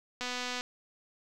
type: click train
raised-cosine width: 0.2 ms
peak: -19 dBFS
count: 100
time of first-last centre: 0.21-0.609 s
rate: 248 Hz
effects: none